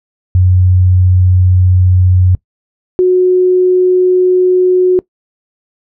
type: tone pair in turn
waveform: sine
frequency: 91.5 / 366 Hz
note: F#2 / F#4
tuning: -19 / -19 cents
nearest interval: 2 octaves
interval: 2400 cents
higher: second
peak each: -5 dBFS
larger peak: neither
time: 0.35-2.35 / 2.99-4.99 s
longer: neither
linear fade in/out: 0 ms
effects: noise-tail reverb RT60 0.1 s tail -21 dB re dry